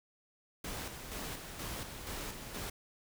pink noise with tremolo, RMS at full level -41 dBFS, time 0.64-2.7 s, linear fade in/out 5 ms, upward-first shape square, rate 2.1 Hz, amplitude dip 45%, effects none

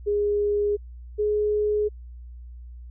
sine tone pair in turn, 412.1 / 419.8 Hz, G#4 / G#4, -13 / +19 cents, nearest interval unison, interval 32 cents, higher second, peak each -20 dBFS, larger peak neither, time 0.06-0.77 / 1.18-1.89 s, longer neither, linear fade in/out 20 ms, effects added 60 Hz sine -38 dBFS peak until 2.9 s

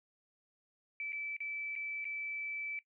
sine tone with dropouts, 2314 Hz, D7, 26 cents flat, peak -37 dBFS, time 1-2.79 s, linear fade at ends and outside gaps 1 ms, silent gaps 1.122-1.129 / 1.366-1.404 / 1.754-1.761 / 2.044-2.052 s, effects noise-tail reverb RT60 0.1 s tail -18 dB re dry

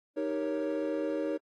triangle chord, Eb dominant seventh, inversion none, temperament equal, 311.1 / 392 / 466.2 / 554.4 Hz, Eb4 / G4 / Bb4 / Db5, 0 / 0 / 0 / 0 cents, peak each -31 / -36 / -34 / -32 dBFS, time 0.16-1.38 s, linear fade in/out 20 ms, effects tanh soft clip ceiling -19 dBFS + AAC 32 kbps

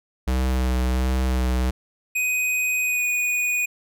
square tone with vibrato, 63.7 Hz, C2, 46 cents flat, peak -20 dBFS, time 0.27-1.71 s, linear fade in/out 10 ms, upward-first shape sine, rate 1.4 Hz, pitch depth 22 cents each way
square tone with pitch glide, 2500 to 2470 Hz, D#7 to D#7, +8 to -13 cents, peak -21 dBFS, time 2.15-3.66 s, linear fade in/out 10 ms, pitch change -21 cents, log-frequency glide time 2.84-3.04 s
effects none

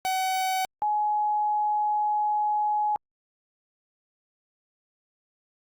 45% pulse / sine tone pair in turn, 754 / 841.6 Hz, F#5 / G#5, +32 / +23 cents, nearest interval major second, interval 191 cents, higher second, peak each -24 / -22 dBFS, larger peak second, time 0.05-0.65 / 0.82-2.96 s, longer second, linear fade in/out 0 ms, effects Opus 48 kbps

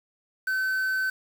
triangle tone with quantisation, 1528 Hz, G6, 45 cents flat, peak -22 dBFS, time 0.47-1.1 s, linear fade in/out 5 ms, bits 7, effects none

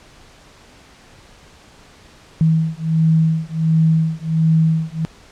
sine beating tone pair, 160 / 161.4 Hz, D#3 / E3, +49 / -36 cents, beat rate 1.4 Hz, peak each -16 dBFS, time 2.41-5.05 s, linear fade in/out 0 ms, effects pink hiss -46 dBFS RMS until 5.31 s + low-pass 7000 Hz 12 dB/octave

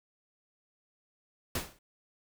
pink noise with exponential decay, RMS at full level -29 dBFS, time 1.55-1.79 s, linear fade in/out 5 ms, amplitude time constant 51 ms, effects none

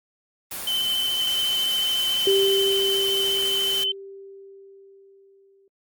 white noise, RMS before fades -32 dBFS, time 0.51-3.84 s, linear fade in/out 5 ms
sine tone with vibrato, 3061 Hz, G7, 42 cents flat, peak -21 dBFS, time 0.67-3.92 s, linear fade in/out 5 ms, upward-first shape sine, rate 14 Hz, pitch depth 17 cents each way
sine tone with exponential decay, 392 Hz, G4, in tune, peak -16 dBFS, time 2.27-5.68 s, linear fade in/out 2 ms, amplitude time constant 740 ms
effects Opus 24 kbps

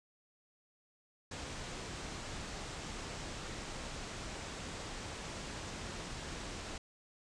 pink low-pass noise, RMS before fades -44 dBFS, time 1.31-6.78 s, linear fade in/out 5 ms, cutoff 8400 Hz, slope 48 dB/octave, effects none

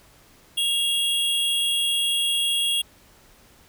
square tone pair together, 2794 / 3313 Hz, F7 / G#7, 0 / -5 cents, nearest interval minor third, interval 295 cents, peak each -28 / -22 dBFS, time 0.57-2.82 s, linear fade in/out 10 ms, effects pink hiss -54 dBFS RMS until 3.68 s

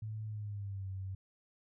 sine tone with pitch glide, 108.4 to 95.46 Hz, A2 to G2, -25 to -45 cents, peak -38 dBFS, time 0.02-1.15 s, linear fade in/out 5 ms, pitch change -220 cents, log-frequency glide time 0.25-0.88 s, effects none

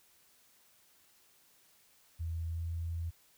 sine tone with pitch glide, 82.41 to 83.56 Hz, E2 to E2, 0 to +24 cents, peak -34 dBFS, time 2.19-3.11 s, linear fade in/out 20 ms, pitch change +24 cents, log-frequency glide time 2.47-2.65 s, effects white hiss -66 dBFS RMS until 3.37 s

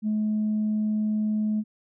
sine tone, 213.8 Hz, A3, 49 cents flat, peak -21 dBFS, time 0.02-1.64 s, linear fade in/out 50 ms, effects tanh soft clip ceiling -19 dBFS

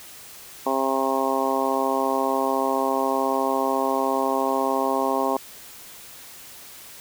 harmonic tone, 134.1 Hz, C3, 43 cents sharp, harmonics 2 / 3 / 4 / 5 / 6 / 7 / 8, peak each -28 / -28 / -28 / -28 / -28 / -28 / -28 dBFS, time 0.66-5.37 s, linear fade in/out 5 ms, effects white hiss -43 dBFS RMS until 7 s

